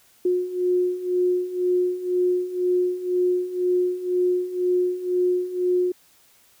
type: beating tone pair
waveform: sine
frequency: 359.5 / 361.5 Hz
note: F#4 / F#4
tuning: -50 / -40 cents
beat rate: 2 Hz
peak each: -25 / -21 dBFS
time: 0.25-5.92 s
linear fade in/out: 5 ms
effects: white hiss -57 dBFS RMS until 6.6 s